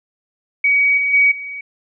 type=tone with level steps; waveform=sine; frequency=2261 Hz; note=C#7; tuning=34 cents sharp; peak=-11 / -15 / -9 / -26 dBFS; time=0.64-1.61 s; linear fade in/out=5 ms; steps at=0.97 / 1.13 / 1.31 s; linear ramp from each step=10 ms; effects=none